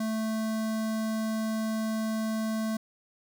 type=tone with notch filter; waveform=square; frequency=220 Hz; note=A3; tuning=in tune; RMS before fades=-30 dBFS; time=0-2.77 s; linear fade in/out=5 ms; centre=2600 Hz; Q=1.7; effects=none